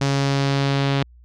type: tone with low-pass filter sweep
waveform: sawtooth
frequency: 138.59 Hz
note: C#3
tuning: in tune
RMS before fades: -20 dBFS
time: 0.01-1.03 s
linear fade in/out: 5 ms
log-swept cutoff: 5800 to 3700 Hz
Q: 1.8
effects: added 60 Hz sine -45 dBFS peak until 1.24 s